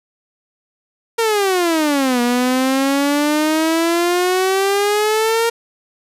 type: exponential two-way sweep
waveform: sawtooth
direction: down then up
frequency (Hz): 466.2 to 239.5 to 466.2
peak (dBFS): -10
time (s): 1.18-5.5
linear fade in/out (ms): 10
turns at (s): 2.21
effects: resampled to 32000 Hz + 8-bit